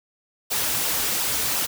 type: noise with flanger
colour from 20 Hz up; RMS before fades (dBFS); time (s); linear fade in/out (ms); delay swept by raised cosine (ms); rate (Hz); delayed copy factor
white; -24; 0.5-1.67; 20; 0.45 to 5.85; 2.8; -0.5
effects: none